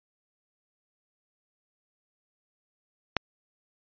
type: click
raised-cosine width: 0.3 ms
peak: -7 dBFS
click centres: 3.167 s
effects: resampled to 11025 Hz